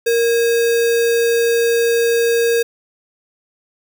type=tone with sample-and-hold; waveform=sine; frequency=466.2 Hz; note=A#4; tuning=in tune; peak=-12 dBFS; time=0.06-2.63 s; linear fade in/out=10 ms; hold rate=2100 Hz; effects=none